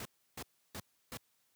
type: noise bursts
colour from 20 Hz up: pink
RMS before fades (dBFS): -43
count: 4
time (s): 0-1.172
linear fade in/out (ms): 2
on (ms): 53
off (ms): 320
effects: white hiss -75 dBFS RMS until 1.55 s + high-pass 80 Hz 12 dB/octave